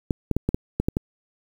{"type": "clicks", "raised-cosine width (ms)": 3, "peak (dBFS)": -8, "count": 8, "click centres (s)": [0.108, 0.313, 0.366, 0.49, 0.545, 0.8, 0.885, 0.969], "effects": ["7-bit"]}